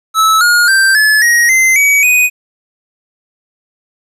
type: tone with pitch steps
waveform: square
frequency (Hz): 1304 / 1430.3 / 1568.7 / 1720.6 / 1887.2 / 2070 / 2270 / 2490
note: E6 / F6 / G6 / A6 / A#6 / C7 / C#7 / D#7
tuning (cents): -19 / +41 / +1 / -39 / +21 / -19 / +41 / +1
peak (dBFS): -7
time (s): 0.14-2.3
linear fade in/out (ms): 50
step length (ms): 270
effects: resampled to 32000 Hz + 8-bit